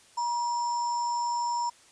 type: tone with sample-and-hold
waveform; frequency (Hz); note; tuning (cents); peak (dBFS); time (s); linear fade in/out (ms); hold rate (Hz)
sine; 956; A#5; +43; -26; 0.17-1.7; 10; 6300
effects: white hiss -57 dBFS RMS until 1.91 s + resampled to 22050 Hz